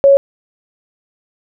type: tone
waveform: sine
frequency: 554.4 Hz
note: C#5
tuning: in tune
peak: -4 dBFS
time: 0.04-0.17 s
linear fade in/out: 0 ms
effects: none